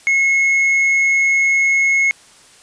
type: tone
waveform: triangle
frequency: 2175 Hz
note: C#7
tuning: 33 cents flat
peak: -10 dBFS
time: 0.07-2.11 s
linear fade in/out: 0 ms
effects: white hiss -46 dBFS RMS until 2.62 s + resampled to 22050 Hz